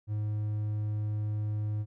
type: tone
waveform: triangle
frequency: 105.8 Hz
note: G#2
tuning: 33 cents sharp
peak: -27 dBFS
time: 0.07-1.86 s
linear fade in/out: 50 ms
effects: none

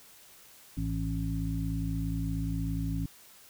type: harmonic tone with a mistuned harmonic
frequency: 54.7 Hz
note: A1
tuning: 9 cents flat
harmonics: 1 / 2 / 3 / 5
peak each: -34 / -35 / -34 / -36 dBFS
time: 0.77-3.06 s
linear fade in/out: 5 ms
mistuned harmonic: 2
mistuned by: -36 cents
effects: white hiss -55 dBFS RMS until 3.49 s

